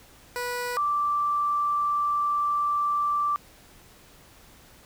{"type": "tone pair in turn", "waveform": ["15% pulse", "sine"], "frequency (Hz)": [489.7, 1171.1], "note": ["B4", "D6"], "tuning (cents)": [-15, -5], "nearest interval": "octave + minor third", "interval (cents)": 1510, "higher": "second", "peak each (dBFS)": -22, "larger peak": "neither", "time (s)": [[0.36, 0.77], [0.77, 3.36]], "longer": "second", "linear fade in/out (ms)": 0, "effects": ["pink hiss -53 dBFS RMS until 4.85 s"]}